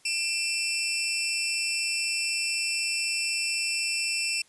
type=tone pair together; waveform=20% pulse; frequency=2382 / 2676 Hz; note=D7 / E7; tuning=+24 / +25 cents; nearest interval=major second; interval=201 cents; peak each=-30 / -22 dBFS; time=0.05-4.42 s; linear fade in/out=5 ms; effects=white hiss -60 dBFS RMS until 4.48 s + resampled to 24000 Hz